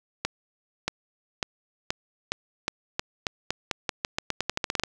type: accelerating click train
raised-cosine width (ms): 0.2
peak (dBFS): -8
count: 22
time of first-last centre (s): 0.25-4.836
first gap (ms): 630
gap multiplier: 0.87
effects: none